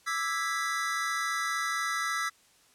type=chord; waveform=square; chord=E dominant seventh; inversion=third; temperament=equal with one note detuned; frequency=1174.7 / 1318.5 / 1653.6 / 1975.5 Hz; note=D6 / E6 / G#6 / B6; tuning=0 / 0 / -8 / 0 cents; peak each=-39 / -33 / -37 / -34 dBFS; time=0.06-2.3 s; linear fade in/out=20 ms; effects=white hiss -62 dBFS RMS until 2.74 s + low-pass 10000 Hz 12 dB/octave